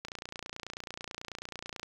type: click train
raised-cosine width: 0.2 ms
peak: -22 dBFS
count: 53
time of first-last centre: 0.05-1.831 s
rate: 29.2 Hz
effects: 9-bit